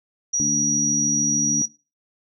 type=tone; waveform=sine; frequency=5780 Hz; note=F#8; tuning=41 cents flat; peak=-18 dBFS; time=0.33-1.66 s; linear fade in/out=10 ms
type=harmonic tone; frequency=73.42 Hz; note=D2; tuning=in tune; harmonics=2 / 3 / 4; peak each=-31 / -28 / -27 dBFS; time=0.4-1.62 s; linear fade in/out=0 ms
effects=noise-tail reverb RT60 0.3 s tail -19 dB re dry